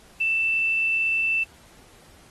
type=tone with quantisation; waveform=sine; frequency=2662 Hz; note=E7; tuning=16 cents sharp; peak=-20 dBFS; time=0.2-1.44 s; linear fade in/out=10 ms; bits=8; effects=pink hiss -53 dBFS RMS until 2.3 s + AAC 32 kbps